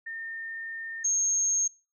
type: tone pair in turn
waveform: sine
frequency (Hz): 1817 / 6475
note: A#6 / G#8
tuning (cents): -45 / -45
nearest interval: octave + minor seventh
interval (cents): 2200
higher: second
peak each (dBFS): -34 / -23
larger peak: second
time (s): 0.06-1.04 / 1.04-1.68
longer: first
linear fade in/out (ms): 10
effects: noise-tail reverb RT60 0.3 s tail -25 dB re dry